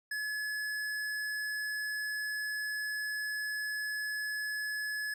sine tone with hard clipping, 1705 Hz, G#6, 45 cents sharp, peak -35 dBFS, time 0.11-5.14 s, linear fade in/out 5 ms, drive 15 dB, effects none

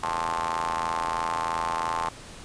sawtooth ring-modulated tone, 83 Hz, E2, 12 cents sharp, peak -19 dBFS, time 0.03-2.09 s, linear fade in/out 5 ms, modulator 969 Hz, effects pink hiss -44 dBFS RMS until 2.44 s + resampled to 22050 Hz

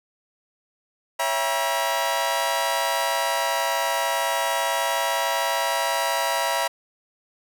sawtooth chord, C# diminished seventh, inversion none, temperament just, 554.4 / 665.2 / 798.3 / 957.9 Hz, C#5 / E5 / G5 / Bb5, 0 / +16 / +31 / +47 cents, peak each -26 / -23 / -27 / -21 dBFS, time 1.19-6.68 s, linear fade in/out 10 ms, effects none

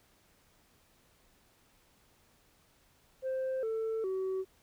sine tone with pitch steps, 523.3 / 445.2 / 378.7 Hz, C5 / A4 / F#4, 0 / +20 / +40 cents, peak -29 dBFS, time 3.22-4.45 s, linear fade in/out 50 ms, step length 410 ms, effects tanh soft clip ceiling -30 dBFS + pink hiss -67 dBFS RMS until 4.62 s

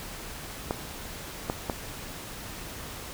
clicks, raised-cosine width 1 ms, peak -13 dBFS, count 3, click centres 0.709 / 1.499 / 1.698 s, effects pink hiss -40 dBFS RMS until 3.13 s

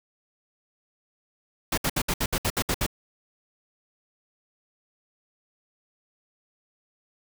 pink noise bursts, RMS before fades -25 dBFS, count 10, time 1.72-2.865 s, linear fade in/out 5 ms, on 56 ms, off 65 ms, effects none

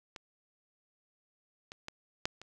clicks, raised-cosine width 0.2 ms, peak -26 / -27 / -23 / -13 / -30 dBFS, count 5, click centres 0.162 / 1.719 / 1.884 / 2.255 / 2.416 s, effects none

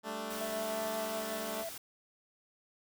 10% pulse chord, G suspended second, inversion none, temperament equal, 196 / 220 / 293.7 Hz, G3 / A3 / D4, 0 / 0 / 0 cents, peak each -37 / -31 / -37 dBFS, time 0.03-1.65 s, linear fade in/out 50 ms
white noise, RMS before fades -45 dBFS, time 0.3-1.78 s, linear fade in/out 5 ms
triangle tone with vibrato, 659.3 Hz, E5, in tune, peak -36 dBFS, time 0.41-1.69 s, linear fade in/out 2 ms, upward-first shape sine, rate 5.9 Hz, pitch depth 14 cents each way
effects none

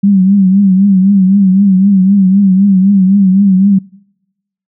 sine tone with vibrato, 193.6 Hz, G3, 21 cents flat, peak -4 dBFS, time 0.03-3.79 s, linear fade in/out 10 ms, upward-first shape triangle, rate 3.9 Hz, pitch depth 100 cents each way, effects noise-tail reverb RT60 0.9 s tail -24 dB re dry

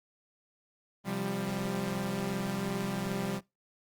sawtooth chord, C suspended fourth, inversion none, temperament equal with one note detuned, 130.81 / 174.61 / 197.25 Hz, C3 / F3 / G3, 0 / 0 / +11 cents, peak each -35 / -33 / -30 dBFS, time 1.04-3.41 s, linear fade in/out 50 ms, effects noise-tail reverb RT60 0.2 s tail -20 dB re dry + Opus 24 kbps

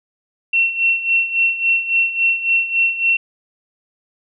sine tone with tremolo, 2715 Hz, F7, 50 cents flat, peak -11 dBFS, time 0.53-3.17 s, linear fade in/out 5 ms, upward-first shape sine, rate 3.6 Hz, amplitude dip 75%, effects none

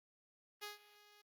5% pulse tone with ADSR envelope, 415.3 Hz, G#4, in tune, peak -32 dBFS, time 0.61-1.22 s, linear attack 25 ms, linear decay 140 ms, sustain -20 dB, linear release 11 ms, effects Opus 32 kbps

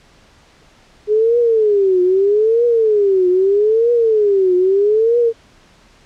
sine tone with vibrato, 415.3 Hz, G#4, in tune, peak -10 dBFS, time 1.07-5.33 s, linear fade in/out 50 ms, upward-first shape triangle, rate 0.79 Hz, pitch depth 260 cents each way, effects pink hiss -49 dBFS RMS until 6.05 s + low-pass 6000 Hz 12 dB/octave

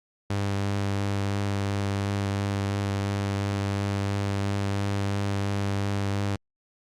sawtooth tone with vibrato, 99.8 Hz, G2, 32 cents sharp, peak -21 dBFS, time 0.3-6.36 s, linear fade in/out 5 ms, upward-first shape sine, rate 2.9 Hz, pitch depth 10 cents each way, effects low-pass 8000 Hz 12 dB/octave + Opus 48 kbps

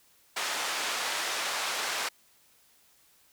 pink band-pass noise, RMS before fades -32 dBFS, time 0.36-2.09 s, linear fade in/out 10 ms, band 830 to 7600 Hz, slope 12 dB/octave, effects white hiss -63 dBFS RMS until 3.32 s

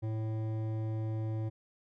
sine tone with hard clipping, 110 Hz, A2, in tune, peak -34 dBFS, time 0.02-1.5 s, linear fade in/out 20 ms, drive 12 dB, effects none

